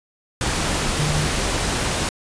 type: tone in noise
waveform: sine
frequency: 150.8 Hz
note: D3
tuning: 46 cents sharp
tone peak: -21 dBFS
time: 0.99-1.27 s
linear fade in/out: 2 ms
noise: pink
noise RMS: -22 dBFS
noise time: 0.41-2.09 s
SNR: -2 dB
effects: resampled to 22050 Hz